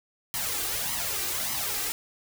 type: noise with flanger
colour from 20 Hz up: white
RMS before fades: -30 dBFS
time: 0.34-1.92 s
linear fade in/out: 0 ms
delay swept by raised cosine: 0.97 to 2.57 ms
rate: 1.7 Hz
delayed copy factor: +0.7
effects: none